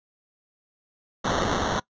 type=noise with sample-and-hold; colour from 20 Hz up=blue; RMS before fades=-25 dBFS; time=1.24-1.8 s; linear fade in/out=10 ms; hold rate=2450 Hz; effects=noise-tail reverb RT60 0.1 s tail -21 dB re dry + resampled to 16000 Hz